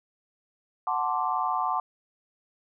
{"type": "chord", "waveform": "sine", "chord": "D dominant seventh", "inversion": "first", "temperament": "equal with one note detuned", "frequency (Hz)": [740, 880, 1046.5, 1168.6], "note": ["F#5", "A5", "C6", "D6"], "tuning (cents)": [0, 0, 0, -9], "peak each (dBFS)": -30, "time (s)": [0.87, 1.8], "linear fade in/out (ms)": 2, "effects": []}